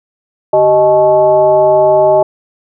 sine tone with frequency modulation, 622.3 Hz, D#5, in tune, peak -5 dBFS, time 0.53-2.23 s, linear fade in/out 5 ms, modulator 238 Hz, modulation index 0.85, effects none

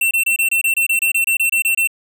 square tone bursts, 2702 Hz, E7, 42 cents sharp, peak -14 dBFS, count 15, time 0.01-1.874 s, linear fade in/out 5 ms, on 100 ms, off 26 ms, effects none

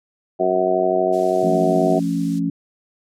harmonic tone, 92.5 Hz, F#2, in tune, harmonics 2 / 3 / 4 / 5 / 6 / 7 / 8, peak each -30 / -30 / -20 / -27 / -29 / -19 / -23 dBFS, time 0.39-2 s, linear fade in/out 20 ms
violet noise, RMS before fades -32 dBFS, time 1.12-2.4 s, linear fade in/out 20 ms
sine chord, F augmented, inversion none, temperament equal with one note detuned, 171.52 / 220 / 277.2 Hz, F3 / A3 / C#4, -31 / 0 / 0 cents, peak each -22 / -26 / -21 dBFS, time 1.43-2.5 s, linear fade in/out 5 ms
effects low-pass 6000 Hz 12 dB/octave

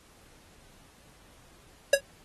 square tone with exponential decay, 555 Hz, C#5, 2 cents sharp, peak -13 dBFS, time 1.93-2.01 s, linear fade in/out 5 ms, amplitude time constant 16 ms, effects pink hiss -58 dBFS RMS until 2.24 s + AAC 32 kbps

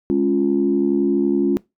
sine chord, Db major, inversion second, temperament equal, 207.7 / 277.2 / 349.2 Hz, Ab3 / Db4 / F4, 0 / 0 / 0 cents, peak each -21 / -18 / -18 dBFS, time 0.1-1.57 s, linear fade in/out 0 ms, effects noise-tail reverb RT60 0.2 s tail -22 dB re dry + tanh soft clip ceiling -6 dBFS

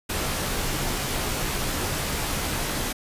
pink noise with comb filter, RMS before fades -27 dBFS, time 0.09-2.93 s, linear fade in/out 10 ms, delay 18 ms, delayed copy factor -0.5, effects resampled to 32000 Hz

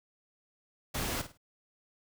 pink noise with echo, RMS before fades -34 dBFS, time 0.94-1.22 s, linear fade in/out 10 ms, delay 52 ms, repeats 3, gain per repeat -11 dB, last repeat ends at 1.376 s, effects none

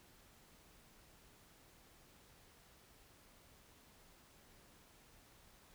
silence, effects pink hiss -65 dBFS RMS until 5.74 s

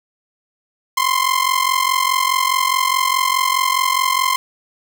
sawtooth ring-modulated tone, 1047 Hz, C6, 1 cent sharp, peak -8 dBFS, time 0.97-4.36 s, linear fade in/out 0 ms, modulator 22.4 Hz, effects none

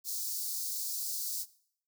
white high-pass noise, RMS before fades -36 dBFS, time 0.04-1.46 s, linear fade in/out 50 ms, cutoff 4300 Hz, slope 48 dB/octave, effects noise-tail reverb RT60 0.6 s tail -19 dB re dry

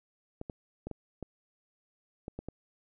clicks, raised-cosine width 2 ms, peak -25 dBFS, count 8, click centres 0.414 / 0.498 / 0.87 / 0.913 / 1.227 / 2.281 / 2.39 / 2.486 s, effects none

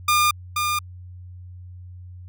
sawtooth tone with echo, 1208 Hz, D6, 48 cents sharp, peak -12 dBFS, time 0.08-0.31 s, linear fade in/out 5 ms, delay 480 ms, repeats 1, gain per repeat -5 dB, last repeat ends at 0.79 s, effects added 90 Hz sine -37 dBFS peak until 2.28 s

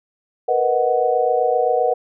sine chord, B major seventh, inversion third, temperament equal, 466.2 / 493.9 / 622.3 / 740 Hz, A#4 / B4 / D#5 / F#5, 0 / 0 / 0 / 0 cents, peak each -22 / -19 / -23 / -19 dBFS, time 0.48-1.94 s, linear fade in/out 10 ms, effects none

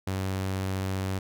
sawtooth tone, 95.3 Hz, G2, 48 cents flat, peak -24 dBFS, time 0.07-1.19 s, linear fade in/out 5 ms, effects none

